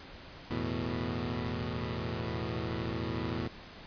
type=chord; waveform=15% pulse; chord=E suspended fourth; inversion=none; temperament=equal; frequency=82.41 / 110 / 123.47 Hz; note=E2 / A2 / B2; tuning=0 / 0 / 0 cents; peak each=-31 dBFS; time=0.5-3.48 s; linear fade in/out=10 ms; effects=pink hiss -49 dBFS RMS until 3.86 s + resampled to 11025 Hz